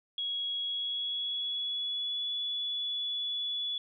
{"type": "tone with pitch glide", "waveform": "sine", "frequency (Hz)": [3324, 3421], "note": ["G#7", "A7"], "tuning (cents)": [1, -49], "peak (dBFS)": -31, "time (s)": [0.18, 3.78], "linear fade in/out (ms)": 2, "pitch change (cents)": 50, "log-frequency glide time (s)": [0.58, 2.28], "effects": []}